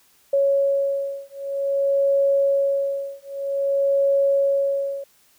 sine beating tone pair, 554.4 / 554.92 Hz, C#5 / C#5, 0 / +2 cents, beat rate 0.52 Hz, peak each -21 dBFS, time 0.33-5.04 s, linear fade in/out 5 ms, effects white hiss -58 dBFS RMS until 5.38 s

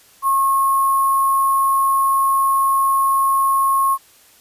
sine tone with sample-and-hold, 1084 Hz, C#6, 39 cents flat, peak -13 dBFS, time 0.22-3.98 s, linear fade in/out 50 ms, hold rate 11025 Hz, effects white hiss -50 dBFS RMS until 4.4 s + resampled to 32000 Hz

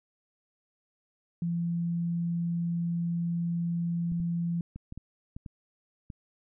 sine tone, 170.4 Hz, F3, 42 cents flat, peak -27 dBFS, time 1.42-4.61 s, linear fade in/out 2 ms
clicks, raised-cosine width 5 ms, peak -28 dBFS, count 8, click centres 4.119 / 4.201 / 4.76 / 4.924 / 4.976 / 5.365 / 5.462 / 6.102 s
effects none

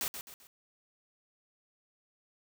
white noise with echo, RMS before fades -34 dBFS, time 0.01-0.08 s, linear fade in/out 0 ms, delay 130 ms, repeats 3, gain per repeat -8 dB, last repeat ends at 0.47 s, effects none

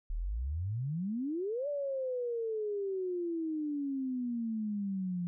sine exponential two-way sweep, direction up then down, 35.6 to 587.3 to 172.6 Hz, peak -32 dBFS, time 0.1-5.27 s, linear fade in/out 0 ms, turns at 1.68 s, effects none

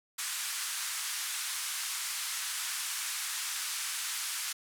white band-pass noise, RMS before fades -36 dBFS, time 0.18-4.53 s, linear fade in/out 10 ms, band 1100 to 11000 Hz, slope 24 dB/octave, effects none

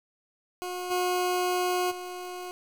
20% pulse tone with level steps, 361.1 Hz, F#4, 42 cents flat, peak -27 / -20 / -31 dBFS, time 0.62-2.51 s, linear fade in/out 0 ms, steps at 0.9 / 1.9 s, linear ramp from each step 20 ms, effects 8-bit

